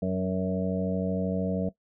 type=harmonic tone with a mistuned harmonic; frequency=93 Hz; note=F#2; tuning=9 cents sharp; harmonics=1 / 2 / 3 / 5 / 6 / 7; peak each=-36 / -27 / -36 / -33 / -35 / -35 dBFS; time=0.02-1.69 s; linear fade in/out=5 ms; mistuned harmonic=3; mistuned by=+19 cents; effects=noise-tail reverb RT60 0.1 s tail -17 dB re dry